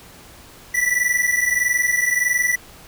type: tone pair together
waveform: square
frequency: 1953.9 / 1975.5 Hz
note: B6 / B6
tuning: -19 / 0 cents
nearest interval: unison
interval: 19 cents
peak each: -21 / -20 dBFS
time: 0.74-2.56 s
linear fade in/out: 10 ms
effects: pink hiss -44 dBFS RMS until 2.87 s